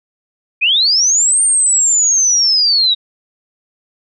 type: linear two-way sweep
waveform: sine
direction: up then down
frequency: 2382 to 8870 to 3772 Hz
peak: -9 dBFS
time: 0.61-2.95 s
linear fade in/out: 20 ms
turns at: 1.42 s
effects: none